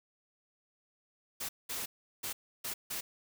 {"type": "noise bursts at uneven times", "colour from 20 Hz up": "white", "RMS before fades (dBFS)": -38, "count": 5, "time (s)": [[1.4, 1.49], [1.69, 1.86], [2.23, 2.33], [2.64, 2.74], [2.9, 3.01]], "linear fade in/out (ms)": 10, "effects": []}